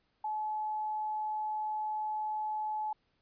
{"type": "tone", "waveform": "sine", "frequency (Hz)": 857, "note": "A5", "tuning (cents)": -46, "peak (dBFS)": -32, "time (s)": [0.24, 2.93], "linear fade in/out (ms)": 5, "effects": ["pink hiss -75 dBFS RMS until 3.21 s", "resampled to 11025 Hz"]}